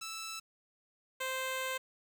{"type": "tone pair in turn", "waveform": "10% pulse", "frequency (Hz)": [1318.5, 521.6], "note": ["E6", "C5"], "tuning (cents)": [0, -5], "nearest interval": "octave + major third", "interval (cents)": 1605, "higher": "first", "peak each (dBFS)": [-32, -26], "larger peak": "second", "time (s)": [[0.01, 0.4], [1.2, 1.78]], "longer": "second", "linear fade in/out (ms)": 10, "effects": ["10-bit"]}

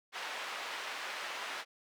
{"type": "band-pass noise", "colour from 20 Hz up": "white", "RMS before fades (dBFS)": -41, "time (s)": [0.12, 1.65], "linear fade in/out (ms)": 50, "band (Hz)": [620, 2500], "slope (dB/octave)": 12, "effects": []}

